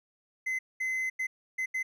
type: tone bursts at uneven times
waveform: triangle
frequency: 2048 Hz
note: C7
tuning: 38 cents flat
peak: -27 dBFS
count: 5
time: 0.46-0.59 / 0.8-1.1 / 1.19-1.27 / 1.58-1.66 / 1.74-1.83 s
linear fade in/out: 10 ms
effects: none